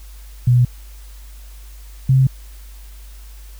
sine tone pair in turn, 123.1 / 132.24 Hz, B2 / C3, -5 / +19 cents, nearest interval minor second, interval 124 cents, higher second, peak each -9 dBFS, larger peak neither, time 0.47-0.65 / 2.09-2.27 s, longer neither, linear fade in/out 5 ms, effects added 50 Hz sine -35 dBFS peak until 3.59 s + white hiss -48 dBFS RMS until 3.59 s

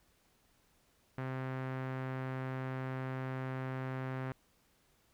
sawtooth tone with low-pass filter, 130.81 Hz, C3, in tune, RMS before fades -39 dBFS, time 1.18-4.32 s, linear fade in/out 2 ms, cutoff 1800 Hz, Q 1.5, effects pink hiss -71 dBFS RMS until 5.13 s

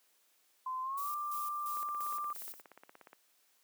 sine tone with pitch glide, 1031 to 1184.3 Hz, C6 to D6, -26 to +14 cents, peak -35 dBFS, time 0.66-2.33 s, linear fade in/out 5 ms, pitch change +240 cents, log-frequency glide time 0.82-1.1 s
violet noise with tremolo, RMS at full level -45 dBFS, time 0.97-2.62 s, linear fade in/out 10 ms, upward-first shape square, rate 2.9 Hz, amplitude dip 70%
click train, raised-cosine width 0.5 ms, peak -37 dBFS, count 24, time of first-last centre 1.77-3.131 s, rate 16.9 Hz
effects white hiss -71 dBFS RMS until 3.63 s + high-pass 300 Hz 12 dB/octave

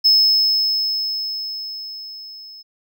triangle tone with level ramp, 5200 Hz, E8, 24 cents flat, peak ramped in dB -8 to -36 dBFS, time 0.04-2.63 s, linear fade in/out 20 ms, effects none

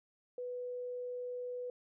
sine tone, 494.3 Hz, B4, 1 cent sharp, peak -38 dBFS, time 0.38-1.7 s, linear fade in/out 2 ms, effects none

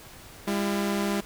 sawtooth tone pair together, 201.2 / 338.4 Hz, G3 / E4, +45 / +45 cents, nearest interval major sixth, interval 900 cents, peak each -22 / -27 dBFS, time 0.47-1.21 s, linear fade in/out 10 ms, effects pink hiss -47 dBFS RMS until 1.25 s

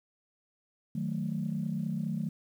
sine chord, D# diminished, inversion none, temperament equal, 155.56 / 185 / 220 Hz, D#3 / F#3 / A3, 0 / 0 / 0 cents, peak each -34 dBFS, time 0.95-2.29 s, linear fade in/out 5 ms, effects tanh soft clip ceiling -22 dBFS + 10-bit

